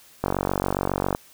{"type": "click train", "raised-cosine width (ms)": 1, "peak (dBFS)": -8, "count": 44, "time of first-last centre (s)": [0.24, 1.149], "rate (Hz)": 47.3, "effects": ["white hiss -52 dBFS RMS until 1.33 s"]}